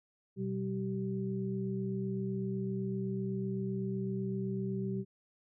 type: tone cluster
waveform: sine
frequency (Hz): 123.9 / 191.8 / 386.1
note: B2 / G3 / G4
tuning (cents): +6 / -37 / -26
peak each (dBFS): -38 / -35 / -39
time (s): 0.36-5.05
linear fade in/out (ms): 50
effects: none